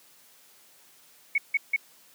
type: tone bursts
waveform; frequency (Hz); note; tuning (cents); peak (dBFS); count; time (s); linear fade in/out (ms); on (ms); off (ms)
sine; 2217; C#7; 0; -20; 3; 1.35-1.763; 5; 31; 160
effects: white hiss -57 dBFS RMS until 2.14 s + high-pass 150 Hz 12 dB/octave